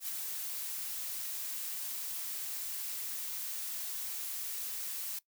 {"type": "noise with ADSR envelope", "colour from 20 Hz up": "blue", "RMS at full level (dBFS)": -36, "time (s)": [0, 5.19], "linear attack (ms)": 85, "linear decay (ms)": 4, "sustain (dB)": -3, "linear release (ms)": 5, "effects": ["noise-tail reverb RT60 0.1 s tail -19 dB re dry"]}